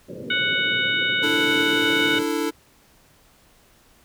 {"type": "band-pass noise", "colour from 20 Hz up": "white", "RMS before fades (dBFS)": -35, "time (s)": [0.08, 2.23], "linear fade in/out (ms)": 10, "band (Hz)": [100, 570], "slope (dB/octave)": 96}
{"type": "harmonic tone", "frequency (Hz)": 740, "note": "F#5", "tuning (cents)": 0, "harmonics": [2, 3, 4, 5], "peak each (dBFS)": [-23, -25, -26, -27], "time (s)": [0.3, 2.19], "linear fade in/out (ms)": 5}
{"type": "chord", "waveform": "square", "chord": "D suspended second", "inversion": "none", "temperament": "equal with one note detuned", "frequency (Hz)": [293.7, 329.6, 443.6], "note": ["D4", "E4", "A4"], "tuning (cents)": [0, 0, 14], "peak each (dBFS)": -27, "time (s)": [1.22, 2.51], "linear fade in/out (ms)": 20}
{"effects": ["pink hiss -56 dBFS RMS until 4.04 s"]}